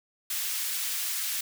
white high-pass noise, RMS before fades -31 dBFS, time 0.3-1.41 s, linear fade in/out 5 ms, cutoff 1700 Hz, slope 12 dB/octave, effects none

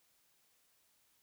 silence, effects white hiss -73 dBFS RMS until 1.22 s

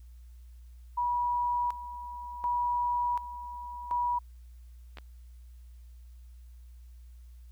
sine tone with tremolo, 970 Hz, B5, 31 cents flat, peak -26 dBFS, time 0.97-4.19 s, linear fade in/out 10 ms, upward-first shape square, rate 0.68 Hz, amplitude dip 75%
clicks, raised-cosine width 0.3 ms, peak -28 dBFS, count 2, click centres 4.972 / 4.985 s
effects added 60 Hz sine -47 dBFS peak until 7.51 s + white hiss -71 dBFS RMS until 7.51 s

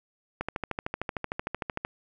click train, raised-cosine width 0.5 ms, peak -15 dBFS, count 20, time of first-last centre 0.41-1.849 s, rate 13.2 Hz, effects none

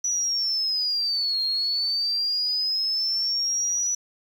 sine linear two-way sweep, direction down then up, 5920 to 4218 to 5920 Hz, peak -22 dBFS, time 0.04-3.95 s, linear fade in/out 5 ms, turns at 1.42 s, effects 8-bit

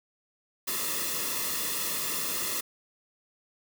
white noise with comb filter, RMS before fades -31 dBFS, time 0.67-2.61 s, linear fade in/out 10 ms, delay 1.3 ms, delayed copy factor -0.85, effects none

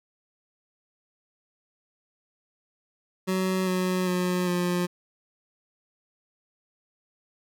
25% pulse tone with pitch steps, 187.2 / 183.88 / 180.61 / 177.41 Hz, F#3 / F#3 / F#3 / F3, +20 / -10 / -42 / +28 cents, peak -20 dBFS, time 3.27-4.87 s, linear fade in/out 20 ms, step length 400 ms, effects none

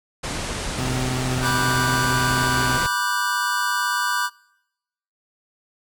pink low-pass noise, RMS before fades -28 dBFS, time 0.23-2.87 s, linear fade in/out 10 ms, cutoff 10000 Hz, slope 48 dB/octave
25% pulse tone, 127.8 Hz, C3, 40 cents flat, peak -20 dBFS, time 0.78-2.78 s, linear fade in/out 5 ms
square chord, G major seventh, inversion first, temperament just, 980 / 1176 / 1470 / 1568 Hz, B5 / D6 / F#6 / G6, -14 / +2 / -12 / 0 cents, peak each -27 dBFS, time 1.41-4.3 s, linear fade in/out 50 ms
effects noise-tail reverb RT60 0.9 s tail -25 dB re dry

